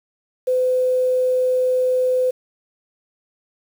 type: tone with quantisation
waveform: sine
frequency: 508 Hz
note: B4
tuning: 49 cents sharp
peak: -15 dBFS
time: 0.47-2.31 s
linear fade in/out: 10 ms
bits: 7
effects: none